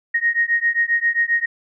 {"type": "beating tone pair", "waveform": "sine", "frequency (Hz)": [1864.7, 1872.2], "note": ["A#6", "A#6"], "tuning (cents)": [0, 7], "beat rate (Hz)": 7.5, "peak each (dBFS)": -19, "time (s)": [0.14, 1.46], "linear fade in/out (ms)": 10, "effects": []}